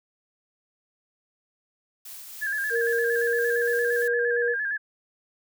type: noise with tremolo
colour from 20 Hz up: blue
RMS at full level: -40 dBFS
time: 2.05-4.08 s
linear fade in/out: 5 ms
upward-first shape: triangle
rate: 3.7 Hz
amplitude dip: 30%
type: tone with vibrato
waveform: sine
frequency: 1661.2 Hz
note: G#6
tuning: in tune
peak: -25 dBFS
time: 2.41-4.78 s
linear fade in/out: 20 ms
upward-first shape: square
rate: 8.7 Hz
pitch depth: 57 cents each way
type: tone with pitch glide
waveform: sine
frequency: 466.2 to 477.1 Hz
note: A#4 to A#4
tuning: 0 to +40 cents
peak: -23 dBFS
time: 2.7-4.56 s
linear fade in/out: 50 ms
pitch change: +40 cents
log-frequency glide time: 2.83-3.92 s
effects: none